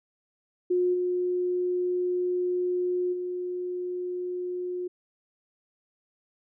sine tone with level steps, 359.7 Hz, F#4, 49 cents flat, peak -21 / -24 / -29 dBFS, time 0.7-4.88 s, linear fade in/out 10 ms, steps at 0.93 / 3.12 s, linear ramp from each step 20 ms, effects none

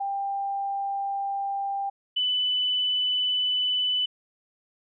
sine tone pair in turn, 793 / 2994 Hz, G5 / F#7, +20 / +20 cents, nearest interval octave + major seventh, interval 2300 cents, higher second, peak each -26 / -22 dBFS, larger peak second, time 0-1.9 / 2.16-4.06 s, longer neither, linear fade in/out 10 ms, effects none

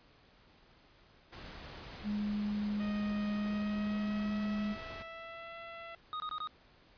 pink noise, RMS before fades -48 dBFS, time 1.32-5.03 s, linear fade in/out 10 ms
sine tone, 207.7 Hz, G#3, in tune, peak -32 dBFS, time 2.03-4.76 s, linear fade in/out 50 ms
15% pulse tone with pitch glide, 622.3 to 670.8 Hz, D#5 to E5, 0 to +30 cents, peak -38 dBFS, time 2.8-5.95 s, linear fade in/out 2 ms, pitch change +130 cents, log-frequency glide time 3.28-5.56 s
square tone bursts, 1244.5 Hz, D#6, in tune, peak -37 dBFS, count 4, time 6.13-6.473 s, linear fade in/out 0 ms, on 70 ms, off 21 ms
effects pink hiss -63 dBFS RMS until 6.97 s + resampled to 11025 Hz

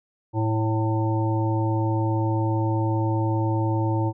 harmonic tone with a mistuned harmonic, 110 Hz, A2, in tune, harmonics 1 / 3 / 5 / 7 / 8, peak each -22 / -26 / -33 / -36 / -30 dBFS, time 0.33-4.13 s, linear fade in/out 50 ms, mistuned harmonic 8, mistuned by +34 cents, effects none

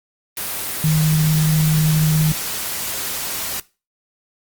sine tone in noise, 155.56 Hz, D#3, in tune, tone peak -13 dBFS, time 0.84-2.32 s, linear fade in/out 2 ms, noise white, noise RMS -25 dBFS, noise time 0.37-3.6 s, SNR +9 dB, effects noise-tail reverb RT60 0.3 s tail -20 dB re dry + Opus 32 kbps

